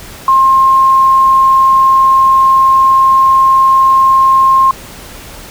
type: tone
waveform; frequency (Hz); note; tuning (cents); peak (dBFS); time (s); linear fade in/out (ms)
sine; 1064; C6; +29; -4; 0.28-4.71; 2
effects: pink hiss -31 dBFS RMS until 5.5 s